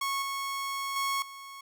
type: tone with level steps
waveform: sawtooth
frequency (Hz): 1100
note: C#6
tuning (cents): -14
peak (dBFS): -25 / -28 / -24 / -39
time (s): 0.01-1.61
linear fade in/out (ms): 5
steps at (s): 0.22 / 0.96 / 1.22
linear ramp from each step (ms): 2
effects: none